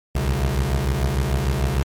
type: beating tone pair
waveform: 25% pulse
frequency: 63.8 / 70.5 Hz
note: C2 / C#2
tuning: -43 / +30 cents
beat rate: 6.7 Hz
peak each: -18 dBFS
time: 0.15-1.83 s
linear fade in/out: 5 ms
effects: MP3 96 kbps